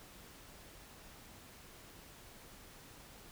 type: silence
effects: pink hiss -56 dBFS RMS until 3.31 s